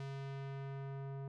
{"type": "tone with low-pass filter sweep", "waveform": "square", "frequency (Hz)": 137.1, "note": "C#3", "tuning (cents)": -19, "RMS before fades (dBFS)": -44, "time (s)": [0, 1.28], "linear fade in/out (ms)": 2, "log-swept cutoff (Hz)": [5200, 960], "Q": 0.73, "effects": []}